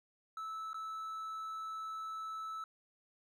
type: tone with dropouts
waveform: triangle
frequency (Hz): 1309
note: E6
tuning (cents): -13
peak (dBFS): -38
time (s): 0.37-2.64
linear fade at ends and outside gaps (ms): 2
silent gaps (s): 0.732-0.743
effects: none